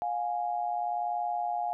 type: tone pair together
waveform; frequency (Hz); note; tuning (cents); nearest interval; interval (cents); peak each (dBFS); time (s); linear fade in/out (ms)
sine; 709.6 / 830.6; F5 / G#5; +27 / 0; minor third; 273; -30 / -33; 0.02-1.73; 0
effects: none